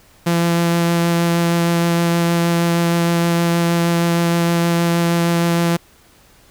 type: tone with vibrato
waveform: sawtooth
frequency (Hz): 170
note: F3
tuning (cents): -46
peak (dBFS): -10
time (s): 0.26-5.77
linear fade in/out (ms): 10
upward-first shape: sine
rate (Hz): 6.4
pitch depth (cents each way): 8
effects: pink hiss -50 dBFS RMS until 6.5 s